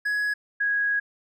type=tone pair in turn; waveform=triangle / sine; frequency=1676 / 1654.8 Hz; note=G#6 / G#6; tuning=+15 / -7 cents; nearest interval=unison; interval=22 cents; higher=first; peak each=-21 dBFS; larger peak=neither; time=0.05-0.34 / 0.6-1 s; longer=second; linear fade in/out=10 ms; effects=none